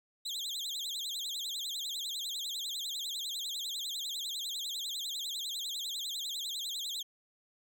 35% pulse tone with vibrato, 3600 Hz, A7, 39 cents sharp, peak -34 dBFS, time 0.25-7.03 s, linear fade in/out 10 ms, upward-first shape sine, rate 10 Hz, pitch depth 220 cents each way, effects none

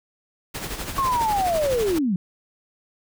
pink noise with tremolo, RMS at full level -29 dBFS, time 0.54-1.99 s, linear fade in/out 10 ms, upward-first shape sine, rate 12 Hz, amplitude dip 55%
sine linear sweep, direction down, 1108.7 to 168.3 Hz, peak -19 dBFS, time 0.98-2.16 s, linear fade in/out 2 ms
effects none

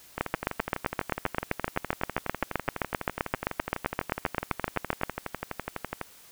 two click trains, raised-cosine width 0.5 ms, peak -15 / -9 dBFS, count 71 / 38, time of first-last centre 0.18-6.013 / 0.21-5.034 s, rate 12 / 7.67 Hz, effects white hiss -53 dBFS RMS until 6.31 s

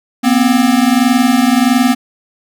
square tone pair together, 239.1 / 260.6 Hz, A#3 / C4, +44 / -7 cents, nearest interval minor second, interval 149 cents, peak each -12 dBFS, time 0.23-1.95 s, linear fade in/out 20 ms, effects none

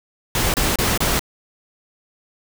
pink noise bursts, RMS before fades -19 dBFS, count 4, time 0.35-1.194 s, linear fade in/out 2 ms, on 190 ms, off 28 ms, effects none

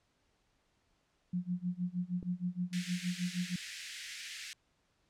sine tone with tremolo, 178.7 Hz, F3, 40 cents sharp, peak -30 dBFS, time 1.33-3.56 s, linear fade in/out 5 ms, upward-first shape sine, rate 6.4 Hz, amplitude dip 95%
click, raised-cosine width 3 ms, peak -32 dBFS, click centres 2.228 s
pink high-pass noise, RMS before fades -43 dBFS, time 2.73-4.53 s, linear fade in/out 0 ms, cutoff 1700 Hz, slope 48 dB/octave
effects pink hiss -75 dBFS RMS until 5.09 s + low-pass 7000 Hz 12 dB/octave

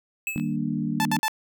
square tone with exponential decay, 2600 Hz, E7, 24 cents flat, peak -24 dBFS, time 0.27-0.56 s, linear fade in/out 1 ms, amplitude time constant 61 ms
sine chord, Eb major seventh, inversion none, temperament equal, 155.56 / 196 / 233.1 / 293.7 Hz, Eb3 / G3 / Bb3 / D4, 0 / 0 / 0 / 0 cents, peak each -30 / -30 / -28 / -31 dBFS, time 0.36-1.19 s, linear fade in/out 0 ms
clicks, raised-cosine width 0.3 ms, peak -26 dBFS, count 2, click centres 0.379 / 0.398 s
sawtooth tone bursts, 877 Hz, A5, 6 cents flat, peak -18 dBFS, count 3, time 1-1.281 s, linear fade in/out 0 ms, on 51 ms, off 64 ms
effects none

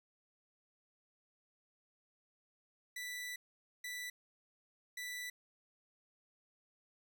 sawtooth tone bursts at uneven times, 1975.5 Hz, B6, in tune, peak -38 dBFS, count 3, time 2.96-3.36 / 3.84-4.1 / 4.97-5.3 s, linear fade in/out 5 ms, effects none

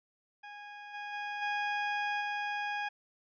20% pulse tone with level steps, 825 Hz, G#5, 12 cents flat, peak -40 / -34 / -31 / -26 / -28 dBFS, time 0.43-2.89 s, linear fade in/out 10 ms, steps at 0.93 / 1.12 / 1.41 / 2.2 s, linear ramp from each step 20 ms, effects resampled to 11025 Hz

